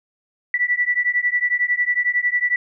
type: beating tone pair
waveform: sine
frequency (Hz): 1956 / 1967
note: B6 / B6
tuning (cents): -17 / -7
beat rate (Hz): 11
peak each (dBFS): -20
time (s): 0.54-2.56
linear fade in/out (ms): 2
effects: none